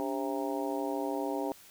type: harmonic tone with a mistuned harmonic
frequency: 133.1 Hz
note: C3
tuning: 30 cents sharp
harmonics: 2 / 3 / 4 / 5 / 6 / 7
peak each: -35 / -37 / -38 / -39 / -40 / -40 dBFS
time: 0-1.52 s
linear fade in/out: 0 ms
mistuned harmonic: 2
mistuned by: +130 cents
effects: white hiss -55 dBFS RMS until 1.7 s